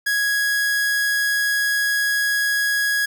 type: tone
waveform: 45% pulse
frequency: 1661.2 Hz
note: G#6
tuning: in tune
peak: -18 dBFS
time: 0.06-3.06 s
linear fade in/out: 10 ms
effects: none